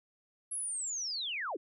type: linear sweep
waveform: sine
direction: down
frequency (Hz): 11060 to 256.2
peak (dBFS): -34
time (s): 0.51-1.57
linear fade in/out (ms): 10
effects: none